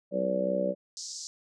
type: harmonic tone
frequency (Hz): 63.7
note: C2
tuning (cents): -46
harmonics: 3 / 4 / 5 / 6 / 7 / 8 / 9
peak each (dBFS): -33 / -39 / -38 / -40 / -40 / -33 / -28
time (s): 0.11-0.75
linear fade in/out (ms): 50
type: band-pass noise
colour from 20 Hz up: pink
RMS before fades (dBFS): -40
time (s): 0.97-1.27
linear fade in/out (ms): 0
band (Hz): 4600 to 7300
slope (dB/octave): 48
effects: none